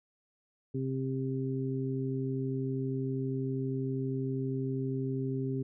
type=harmonic tone; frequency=132.5 Hz; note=C3; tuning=22 cents sharp; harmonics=1 / 2 / 3; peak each=-33 / -35 / -37 dBFS; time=0.74-5.63 s; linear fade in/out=10 ms; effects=none